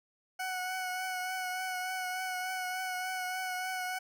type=tone with vibrato; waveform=20% pulse; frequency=740 Hz; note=F#5; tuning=in tune; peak=-29 dBFS; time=0.39-3.99 s; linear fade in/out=10 ms; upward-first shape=triangle; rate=3.4 Hz; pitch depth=25 cents each way; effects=none